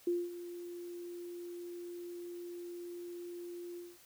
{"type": "tone with ADSR envelope", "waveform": "sine", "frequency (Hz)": 349.2, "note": "F4", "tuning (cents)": 0, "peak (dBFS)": -28, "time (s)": [0.07, 3.98], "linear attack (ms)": 4, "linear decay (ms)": 220, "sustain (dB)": -14, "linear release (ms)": 210, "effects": ["white hiss -61 dBFS RMS until 4.05 s"]}